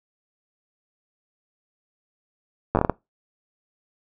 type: slowing click train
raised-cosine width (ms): 1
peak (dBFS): -5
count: 7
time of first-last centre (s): 2.75-2.897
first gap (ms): 9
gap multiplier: 1.4
effects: noise-tail reverb RT60 0.2 s tail -22 dB re dry